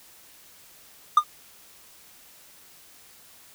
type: tone with exponential decay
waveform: triangle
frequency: 1211 Hz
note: D#6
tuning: 47 cents flat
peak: -7 dBFS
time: 1.17-1.24 s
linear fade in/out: 5 ms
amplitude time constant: 15 ms
effects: white hiss -52 dBFS RMS until 3.54 s